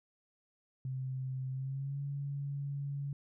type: tone with pitch glide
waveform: sine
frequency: 130.81 to 141.01 Hz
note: C3 to C#3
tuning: 0 to +30 cents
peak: -35 dBFS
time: 0.85-3.13 s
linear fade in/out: 2 ms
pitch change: +130 cents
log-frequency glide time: 1.51-2 s
effects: none